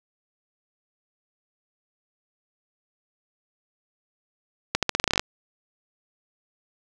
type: accelerating click train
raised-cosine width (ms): 0.2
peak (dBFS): -3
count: 12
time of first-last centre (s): 4.75-5.195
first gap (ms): 77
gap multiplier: 0.86
effects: none